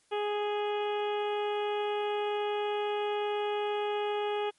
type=harmonic tone; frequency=415.3 Hz; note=G#4; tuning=in tune; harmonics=1 / 2 / 3 / 4 / 5 / 6 / 7 / 8; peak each=-30 / -34 / -42 / -46 / -48 / -45 / -45 / -47 dBFS; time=0.11-4.51 s; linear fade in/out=20 ms; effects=white hiss -68 dBFS RMS until 4.58 s + MP3 48 kbps